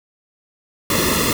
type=noise with comb filter; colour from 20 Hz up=pink; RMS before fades=-18 dBFS; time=0.9-1.33 s; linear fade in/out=2 ms; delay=1.3 ms; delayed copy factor=-0.95; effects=none